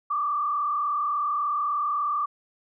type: tone with frequency modulation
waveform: sine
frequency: 1174.7 Hz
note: D6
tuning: in tune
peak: -23 dBFS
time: 0.1-2.26 s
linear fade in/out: 10 ms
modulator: 36.5 Hz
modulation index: 1.1
effects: none